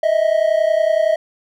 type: tone pair together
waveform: triangle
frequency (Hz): 622.3 / 653.1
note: D#5 / E5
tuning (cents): 0 / -16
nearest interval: minor second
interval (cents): 84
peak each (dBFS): -14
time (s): 0.03-1.16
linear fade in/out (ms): 5
effects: none